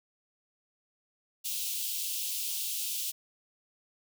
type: high-pass noise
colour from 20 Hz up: white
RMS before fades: -34 dBFS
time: 1.44-3.12 s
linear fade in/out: 20 ms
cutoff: 2700 Hz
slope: 48 dB/octave
effects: none